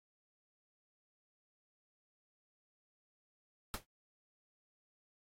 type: noise with exponential decay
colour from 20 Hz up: pink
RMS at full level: -36 dBFS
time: 3.74-3.85 s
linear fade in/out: 0 ms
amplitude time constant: 22 ms
effects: AAC 48 kbps